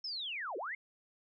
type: linear two-way sweep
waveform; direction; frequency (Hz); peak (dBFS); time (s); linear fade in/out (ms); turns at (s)
sine; down then up; 5380 to 334.4 to 2192; -37; 0.04-0.75; 5; 0.57
effects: none